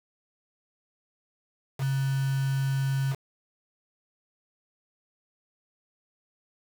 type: tone with quantisation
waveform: sine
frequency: 135.5 Hz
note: C#3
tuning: 39 cents flat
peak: -24 dBFS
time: 1.78-3.16 s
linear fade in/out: 50 ms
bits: 6
effects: none